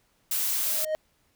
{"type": "noise", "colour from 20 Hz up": "blue", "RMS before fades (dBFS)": -27, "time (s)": [0.31, 0.85], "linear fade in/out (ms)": 5}
{"type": "tone with exponential growth", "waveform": "triangle", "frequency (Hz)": 622.3, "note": "D#5", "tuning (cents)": 0, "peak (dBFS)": -20, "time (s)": [0.6, 0.95], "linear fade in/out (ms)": 0, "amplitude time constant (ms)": 76}
{"effects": ["pink hiss -68 dBFS RMS until 1.35 s"]}